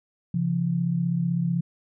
sine tone pair together, 136.2 / 172.05 Hz, C#3 / F3, -30 / -26 cents, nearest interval major third, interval 404 cents, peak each -27 / -23 dBFS, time 0.34-1.61 s, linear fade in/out 5 ms, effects none

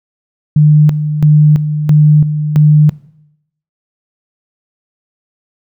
sine tone with tremolo, 150.9 Hz, D3, 47 cents sharp, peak -3 dBFS, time 0.56-2.9 s, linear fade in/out 5 ms, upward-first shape square, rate 1.5 Hz, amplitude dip 65%, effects noise-tail reverb RT60 0.8 s tail -20 dB re dry

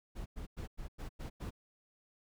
brown noise bursts, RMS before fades -42 dBFS, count 7, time 0.15-1.508 s, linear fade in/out 20 ms, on 110 ms, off 98 ms, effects none

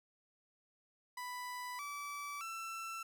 30% pulse tone with pitch steps, 991 / 1154 / 1337 Hz, B5 / D6 / E6, +6 / -31 / +24 cents, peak -39 dBFS, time 1.17-3.03 s, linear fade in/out 5 ms, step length 620 ms, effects none

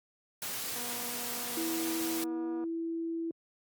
white noise, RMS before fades -37 dBFS, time 0.42-2.24 s, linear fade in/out 2 ms
click train, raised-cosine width 1 ms, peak -34 dBFS, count 454, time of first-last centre 0.76-2.64 s, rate 241 Hz
sine tone with pitch glide, 328 to 330.9 Hz, E4 to E4, -9 to +7 cents, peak -32 dBFS, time 1.57-3.31 s, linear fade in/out 2 ms, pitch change +16 cents, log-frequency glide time 2.38-2.52 s
effects high-pass 100 Hz 12 dB/octave + Opus 48 kbps

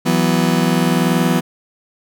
35% pulse chord, E suspended second, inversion none, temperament just, 164.81 / 185.42 / 247.2 Hz, E3 / F#3 / B3, 0 / +4 / +2 cents, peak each -16 dBFS, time 0.05-1.41 s, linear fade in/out 20 ms, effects none

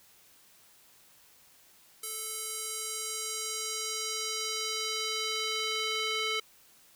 square tone with band-pass filter sweep, 437.4 Hz, A4, 10 cents flat, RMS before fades -34 dBFS, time 2.03-6.4 s, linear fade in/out 5 ms, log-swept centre 11000 to 3000 Hz, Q 1.4, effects white hiss -60 dBFS RMS until 6.95 s

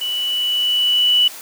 sine tone with level ramp, 2960 Hz, F#7, in tune, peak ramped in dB -20 to -10 dBFS, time 0.01-1.28 s, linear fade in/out 5 ms, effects white hiss -35 dBFS RMS until 1.41 s + high-pass 300 Hz 12 dB/octave

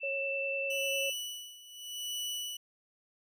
sine tone, 2661 Hz, E7, 16 cents sharp, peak -33 dBFS, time 0-1.14 s, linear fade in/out 50 ms
sine tone with vibrato, 549 Hz, C#5, 17 cents flat, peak -35 dBFS, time 0.03-1.1 s, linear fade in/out 5 ms, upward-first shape sine, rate 10 Hz, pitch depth 14 cents each way
sawtooth tone with tremolo, 2958 Hz, F#7, 1 cent flat, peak -31 dBFS, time 0.7-2.57 s, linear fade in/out 5 ms, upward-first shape sine, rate 0.81 Hz, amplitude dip 85%
effects none

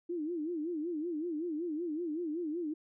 sine tone with vibrato, 324.9 Hz, E4, 25 cents flat, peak -33 dBFS, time 0.09-2.74 s, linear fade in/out 10 ms, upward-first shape sine, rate 5.3 Hz, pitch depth 160 cents each way, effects none

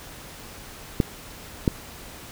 clicks, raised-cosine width 3 ms, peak -5 dBFS, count 2, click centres 1.002 / 1.678 s, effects pink hiss -42 dBFS RMS until 2.31 s

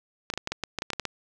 clicks, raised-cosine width 0.2 ms, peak -12 dBFS, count 12, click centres 0.301 / 0.338 / 0.376 / 0.474 / 0.52 / 0.637 / 0.787 / 0.821 / 0.903 / 0.933 / 0.997 / 1.053 s, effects none

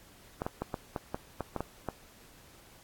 clicks, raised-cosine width 1 ms, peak -18 dBFS, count 10, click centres 0.419 / 0.465 / 0.62 / 0.742 / 0.962 / 1.145 / 1.407 / 1.563 / 1.606 / 1.887 s, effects pink hiss -57 dBFS RMS until 2.83 s + AAC 64 kbps

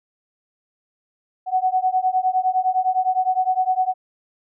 sine beating tone pair, 740 / 749.8 Hz, F#5 / F#5, 0 / +23 cents, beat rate 9.8 Hz, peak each -20 dBFS, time 1.46-3.94 s, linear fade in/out 50 ms, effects none

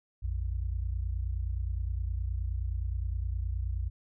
sine tone pair together, 57.72 / 87.31 Hz, A#1 / F2, -16 / 0 cents, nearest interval perfect fifth, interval 716 cents, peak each -31 / -34 dBFS, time 0.22-3.9 s, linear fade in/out 20 ms, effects none

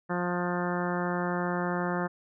harmonic tone with a mistuned harmonic, 177 Hz, F3, 23 cents sharp, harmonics 1 / 2 / 3 / 4 / 5 / 6 / 7 / 8 / 9 / 10, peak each -31 / -34 / -36 / -37 / -38 / -39 / -39 / -40 / -41 / -41 dBFS, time 0.09-2.08 s, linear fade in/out 20 ms, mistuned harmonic 9, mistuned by -23 cents, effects none

